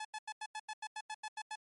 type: tone bursts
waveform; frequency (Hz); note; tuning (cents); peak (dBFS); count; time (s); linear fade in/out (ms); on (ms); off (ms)
sawtooth; 860; A5; -40; -36; 12; 0-1.556; 5; 49; 88
effects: MP3 48 kbps